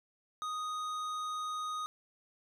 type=tone with tanh clipping; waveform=triangle; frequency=1244.5 Hz; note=D#6; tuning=in tune; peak=-37 dBFS; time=0.42-1.86 s; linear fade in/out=0 ms; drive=17 dB; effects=none